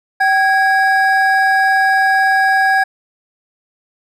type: tone pair together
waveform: triangle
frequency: 770.6 / 1647 Hz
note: G5 / G#6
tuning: -30 / -15 cents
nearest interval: octave + minor second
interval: 1315 cents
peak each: -11 dBFS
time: 0.2-2.84 s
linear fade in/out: 10 ms
effects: none